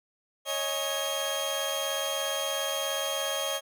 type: tone cluster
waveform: sawtooth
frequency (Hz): 553 / 630 / 831 / 3231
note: C#5 / D#5 / G#5 / G#7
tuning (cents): -4 / +21 / +1 / -48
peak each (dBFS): -29 / -31 / -37 / -29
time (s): 0.45-3.61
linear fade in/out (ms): 50
effects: none

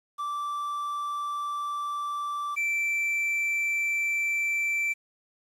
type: tone pair in turn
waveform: triangle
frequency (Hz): 1168 / 2336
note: D6 / D7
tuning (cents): -10 / -10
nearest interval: octave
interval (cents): 1200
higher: second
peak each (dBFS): -27 / -23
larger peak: second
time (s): 0.18-2.56 / 2.56-4.94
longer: neither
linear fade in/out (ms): 20
effects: resampled to 32000 Hz + 9-bit

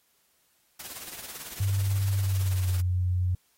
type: noise with tremolo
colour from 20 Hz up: white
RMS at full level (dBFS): -38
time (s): 0.79-2.81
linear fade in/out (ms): 10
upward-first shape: triangle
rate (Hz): 18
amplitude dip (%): 65
type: tone with pitch glide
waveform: sine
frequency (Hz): 98 to 90.39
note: G2 to F#2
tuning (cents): 0 to -40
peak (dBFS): -23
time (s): 1.6-3.35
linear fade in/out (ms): 5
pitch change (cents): -140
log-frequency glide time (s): 2.18-2.77
effects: white hiss -68 dBFS RMS until 3.57 s + AAC 48 kbps

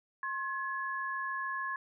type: tone pair together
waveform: sine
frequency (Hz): 1070 / 1696.8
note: C6 / G#6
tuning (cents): +38 / +37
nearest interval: minor sixth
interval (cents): 799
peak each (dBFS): -36 / -36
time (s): 0.23-1.76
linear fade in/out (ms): 2
effects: none

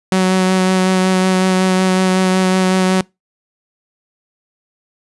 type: tone with vibrato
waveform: sawtooth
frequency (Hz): 186.5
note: F#3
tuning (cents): +14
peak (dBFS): -7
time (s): 0.12-3.01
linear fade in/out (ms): 2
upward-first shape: sine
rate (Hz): 5.4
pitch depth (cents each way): 13
effects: noise-tail reverb RT60 0.2 s tail -24 dB re dry + resampled to 24000 Hz

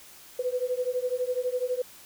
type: beating tone pair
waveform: sine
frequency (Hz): 494.5 / 506.5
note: B4 / B4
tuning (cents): +2 / +44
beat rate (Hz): 12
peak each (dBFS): -29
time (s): 0.39-1.82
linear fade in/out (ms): 5
effects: white hiss -50 dBFS RMS until 2.05 s

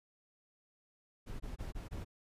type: noise bursts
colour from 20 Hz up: brown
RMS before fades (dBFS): -42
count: 5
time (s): 1.26-2.048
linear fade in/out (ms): 20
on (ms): 140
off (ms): 22
effects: resampled to 32000 Hz

